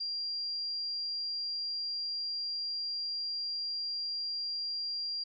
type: tone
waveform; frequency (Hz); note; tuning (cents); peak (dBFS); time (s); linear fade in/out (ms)
sine; 4766; D8; +25; -33; 0-5.24; 10
effects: none